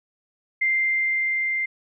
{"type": "tone with level ramp", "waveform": "sine", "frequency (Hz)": 2093, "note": "C7", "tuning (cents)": 0, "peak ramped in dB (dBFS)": [-18, -22], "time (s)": [0.61, 1.66], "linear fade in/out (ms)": 10, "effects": []}